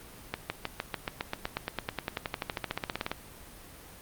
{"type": "accelerating click train", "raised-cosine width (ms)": 0.3, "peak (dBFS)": -14, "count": 30, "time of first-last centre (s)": [0.34, 3.116], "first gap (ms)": 160, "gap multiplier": 0.96, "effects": ["pink hiss -49 dBFS RMS until 4.01 s", "Opus 32 kbps"]}